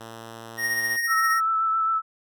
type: tone with pitch glide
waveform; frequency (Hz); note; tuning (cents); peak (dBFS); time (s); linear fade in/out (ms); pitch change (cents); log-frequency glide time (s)
5% pulse; 113.6 to 114.52; A#2 to A#2; -44 to -30; -27; 0-0.97; 10; +14; 0.13-0.85
type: tone with tremolo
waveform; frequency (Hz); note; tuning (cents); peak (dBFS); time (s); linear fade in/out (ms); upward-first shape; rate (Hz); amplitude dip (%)
square; 1864.7; A#6; 0; -22; 0.57-1.41; 50; sine; 15; 40
type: tone with vibrato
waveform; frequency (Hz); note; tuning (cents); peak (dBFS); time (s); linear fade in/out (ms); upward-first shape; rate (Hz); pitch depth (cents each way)
sine; 1318.5; E6; 0; -20; 1.07-2.02; 50; triangle; 7.5; 21
effects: none